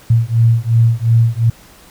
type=beating tone pair; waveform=sine; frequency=113.9 / 116.7 Hz; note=A#2 / A#2; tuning=-40 / +2 cents; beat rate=2.8 Hz; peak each=-12 dBFS; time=0.1-1.5 s; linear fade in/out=5 ms; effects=pink hiss -43 dBFS RMS until 1.9 s